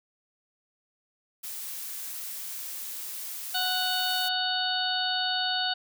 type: noise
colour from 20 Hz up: blue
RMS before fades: -37 dBFS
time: 1.43-4.29 s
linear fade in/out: 10 ms
type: harmonic tone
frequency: 740 Hz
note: F#5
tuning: in tune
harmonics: 1 / 2 / 4 / 5 / 6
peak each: -32 / -32 / -32 / -32 / -32 dBFS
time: 3.54-5.74 s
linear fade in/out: 10 ms
effects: none